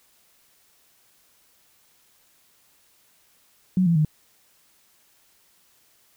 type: tone with pitch steps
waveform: sine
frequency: 184.8 / 168.49 / 153.61 Hz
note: F#3 / E3 / D#3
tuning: -2 / +38 / -22 cents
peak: -16 dBFS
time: 3.77-4.049 s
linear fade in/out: 2 ms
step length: 93 ms
effects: white hiss -61 dBFS RMS until 6.16 s